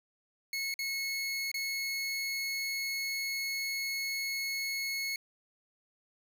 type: tone with dropouts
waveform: 25% pulse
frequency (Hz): 2186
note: C#7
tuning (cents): -25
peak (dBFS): -29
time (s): 0.53-5.16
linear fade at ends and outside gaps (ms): 2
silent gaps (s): 0.741-0.79 / 1.516-1.542
effects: none